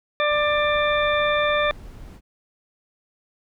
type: harmonic tone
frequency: 593 Hz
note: D5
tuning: 17 cents sharp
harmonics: 1 / 2 / 3 / 4 / 6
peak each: -21 / -24 / -26 / -27 / -29 dBFS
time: 0.2-1.71 s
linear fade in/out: 0 ms
type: noise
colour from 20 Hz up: brown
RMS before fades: -40 dBFS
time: 0.28-2.21 s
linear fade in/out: 50 ms
effects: none